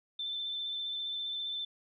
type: tone with vibrato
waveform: sine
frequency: 3541 Hz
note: A7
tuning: 10 cents sharp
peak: -34 dBFS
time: 0.19-1.65 s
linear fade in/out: 5 ms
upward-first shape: sine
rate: 15 Hz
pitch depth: 16 cents each way
effects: none